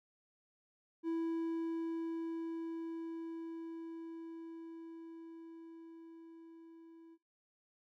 triangle tone with level ramp, 329.6 Hz, E4, in tune, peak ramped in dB -31 to -53 dBFS, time 1.03-7.18 s, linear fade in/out 50 ms, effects noise-tail reverb RT60 0.2 s tail -22 dB re dry

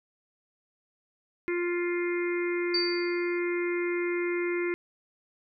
harmonic tone, 350 Hz, F4, 4 cents sharp, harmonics 1 / 3 / 4 / 5 / 6 / 7, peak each -27 / -43 / -42 / -42 / -35 / -43 dBFS, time 1.48-4.74 s, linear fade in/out 0 ms
sine tone with exponential decay, 4618 Hz, D8, 30 cents flat, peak -23 dBFS, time 2.74-3.39 s, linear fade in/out 5 ms, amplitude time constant 140 ms
effects none

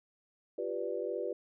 sine chord, G dominant seventh, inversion third, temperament equal, 349.2 / 392 / 493.9 / 587.3 Hz, F4 / G4 / B4 / D5, 0 / 0 / 0 / 0 cents, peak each -40 / -38 / -37 / -40 dBFS, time 0.58-1.33 s, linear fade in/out 5 ms, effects none

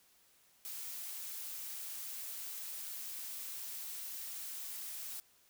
blue noise, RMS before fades -44 dBFS, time 0.65-5.2 s, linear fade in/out 0 ms, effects white hiss -68 dBFS RMS until 5.49 s

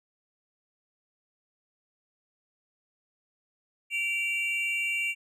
triangle tone pair together, 2324 / 2766 Hz, D7 / F7, -19 / -17 cents, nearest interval minor third, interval 302 cents, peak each -28 dBFS, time 3.9-5.15 s, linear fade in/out 50 ms, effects none

